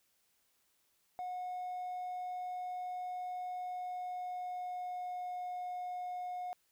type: tone with pitch glide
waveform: triangle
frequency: 727 to 722.4 Hz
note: F#5 to F#5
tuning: -31 to -42 cents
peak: -35 dBFS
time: 1.19-6.53 s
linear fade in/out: 0 ms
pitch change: -11 cents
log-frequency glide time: 3.54-5.41 s
effects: tanh soft clip ceiling -33 dBFS + white hiss -75 dBFS RMS until 6.71 s

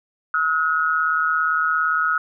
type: tone pair together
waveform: sine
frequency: 1286 / 1443.5 Hz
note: E6 / F#6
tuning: -43 / -43 cents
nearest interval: major second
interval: 200 cents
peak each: -20 dBFS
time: 0.34-2.18 s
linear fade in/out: 2 ms
effects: none

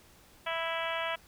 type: harmonic tone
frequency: 329.6 Hz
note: E4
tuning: in tune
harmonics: 2 / 3 / 4 / 5 / 6 / 7 / 8 / 9 / 10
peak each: -36 / -38 / -39 / -40 / -41 / -41 / -42 / -43 / -43 dBFS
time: 0.46-1.16 s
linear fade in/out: 10 ms
effects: pink hiss -59 dBFS RMS until 1.27 s

